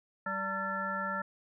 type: harmonic tone with a mistuned harmonic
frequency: 194 Hz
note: G3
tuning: 18 cents flat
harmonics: 1 / 3 / 5 / 7 / 9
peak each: -41 / -41 / -40 / -35 / -38 dBFS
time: 0.26-1.22 s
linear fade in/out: 5 ms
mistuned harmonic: 5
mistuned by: -120 cents
effects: none